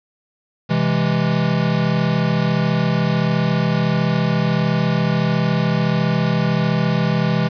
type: chord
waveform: square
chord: C augmented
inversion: none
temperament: equal with one note detuned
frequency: 130.81 / 164.81 / 206.3 Hz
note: C3 / E3 / G#3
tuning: 0 / 0 / -11 cents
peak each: -22 / -19 / -22 dBFS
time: 0.69-7.49 s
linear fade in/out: 20 ms
effects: resampled to 11025 Hz + 7-bit